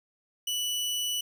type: tone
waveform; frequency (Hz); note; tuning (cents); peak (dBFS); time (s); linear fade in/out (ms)
sawtooth; 2960; F#7; 0; -25; 0.47-1.21; 5
effects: none